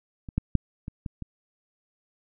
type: clicks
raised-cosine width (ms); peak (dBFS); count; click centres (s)
5; -25 / -11 / -7 / -22 / -20 / -22; 6; 0.288 / 0.38 / 0.553 / 0.881 / 1.062 / 1.223
effects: none